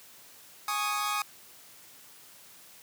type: chord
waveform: sawtooth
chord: Ab suspended fourth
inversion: none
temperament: equal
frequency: 830.6 / 1108.7 / 1244.5 Hz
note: Ab5 / Db6 / Eb6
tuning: 0 / 0 / 0 cents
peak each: -31 / -31 / -27 dBFS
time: 0.68-1.22 s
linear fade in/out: 2 ms
effects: white hiss -53 dBFS RMS until 2.82 s + high-pass 80 Hz 12 dB/octave